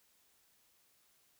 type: silence
effects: white hiss -71 dBFS RMS until 1.39 s